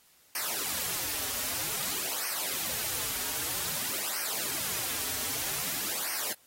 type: noise with flanger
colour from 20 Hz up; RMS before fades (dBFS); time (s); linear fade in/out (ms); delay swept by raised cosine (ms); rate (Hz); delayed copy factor
white; -33; 0.35-6.33; 2; 0.27 to 5.87; 0.52; -0.85
effects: white hiss -62 dBFS RMS until 6.46 s + AAC 48 kbps